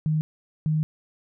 sine tone pair in turn, 155.2 / 155.2 Hz, D#3 / D#3, -4 / -4 cents, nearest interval unison, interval 0 cents, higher neither, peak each -20 dBFS, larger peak neither, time 0.06-0.21 / 0.66-0.83 s, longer second, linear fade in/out 0 ms, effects none

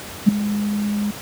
sine tone with ADSR envelope, 207.1 Hz, G#3, 5 cents flat, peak -4 dBFS, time 0.26-1.11 s, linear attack 26 ms, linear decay 6 ms, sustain -15 dB, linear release 5 ms, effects pink hiss -34 dBFS RMS until 1.21 s + high-pass 80 Hz 12 dB/octave

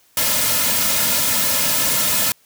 white noise with comb filter, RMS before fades -18 dBFS, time 0.17-2.32 s, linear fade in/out 2 ms, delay 2.6 ms, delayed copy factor -0.85, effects white hiss -56 dBFS RMS until 2.45 s

